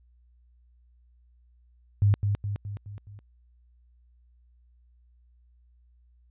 sine tone with echo, 101.6 Hz, G#2, 38 cents flat, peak -17 dBFS, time 2.02-2.14 s, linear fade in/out 0 ms, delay 210 ms, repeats 5, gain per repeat -5 dB, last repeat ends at 3.19 s, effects added 60 Hz sine -57 dBFS peak until 6.3 s + resampled to 8000 Hz

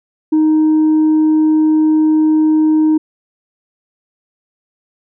sine tone, 311.1 Hz, D#4, in tune, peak -6 dBFS, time 0.32-2.98 s, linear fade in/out 10 ms, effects tanh soft clip ceiling -7 dBFS

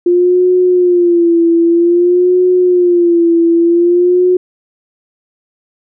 sine tone with vibrato, 349.5 Hz, F4, 1 cent sharp, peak -6 dBFS, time 0.06-4.37 s, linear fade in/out 5 ms, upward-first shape sine, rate 0.52 Hz, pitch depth 71 cents each way, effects none

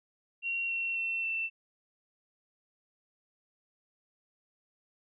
sine tone with pitch steps, 2744 / 2722 / 2700 / 2678 Hz, F7 / F7 / E7 / E7, -31 / -45 / +41 / +27 cents, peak -30 dBFS, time 0.42-1.5 s, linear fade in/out 50 ms, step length 270 ms, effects none

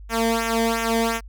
sawtooth tone with flanger, 228.1 Hz, A#3, 37 cents flat, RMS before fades -22 dBFS, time 0.09-1.21 s, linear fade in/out 50 ms, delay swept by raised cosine 0.22 to 0.77 ms, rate 2.8 Hz, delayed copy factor -0.9, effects added 50 Hz sine -37 dBFS peak until 1.28 s

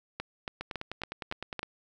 two click trains, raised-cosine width 0.3 ms, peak -18 / -20 dBFS, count 6 / 11, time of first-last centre 0.2-1.593 / 0.61-1.63 s, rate 3.59 / 9.8 Hz, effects none

